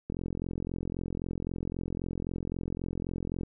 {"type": "click train", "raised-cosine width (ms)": 3, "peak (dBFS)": -21, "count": 147, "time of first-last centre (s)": [0.1, 3.433], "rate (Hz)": 43.8, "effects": []}